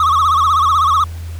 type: tone with vibrato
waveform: triangle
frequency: 1188 Hz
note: D6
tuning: 20 cents sharp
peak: -8 dBFS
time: 0-1.04 s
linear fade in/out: 2 ms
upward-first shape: sine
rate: 16 Hz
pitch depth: 150 cents each way
effects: added 83 Hz sine -24 dBFS peak until 1.39 s + pink hiss -41 dBFS RMS until 1.39 s